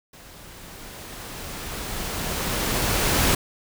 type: noise with level ramp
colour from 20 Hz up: pink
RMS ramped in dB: -46 to -19 dBFS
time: 0.13-3.35 s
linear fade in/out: 5 ms
effects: none